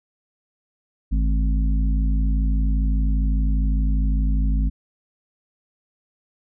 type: harmonic tone with a mistuned harmonic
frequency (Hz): 52.5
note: G#1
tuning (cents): +19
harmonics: 1 / 3 / 4 / 5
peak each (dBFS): -17 / -30 / -31 / -32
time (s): 1.11-4.7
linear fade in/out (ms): 20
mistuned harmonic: 3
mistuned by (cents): -82
effects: none